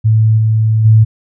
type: tone with level steps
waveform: sine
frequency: 110 Hz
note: A2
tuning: in tune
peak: -6 / -8 / -3 dBFS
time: 0.04-1.05 s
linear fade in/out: 20 ms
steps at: 0.37 / 0.84 s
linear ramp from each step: 20 ms
effects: none